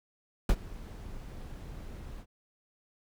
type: noise with ADSR envelope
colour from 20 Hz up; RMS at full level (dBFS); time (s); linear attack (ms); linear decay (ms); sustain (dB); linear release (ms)
brown; -21; 0.49-2.26; 3; 57; -22; 63
effects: none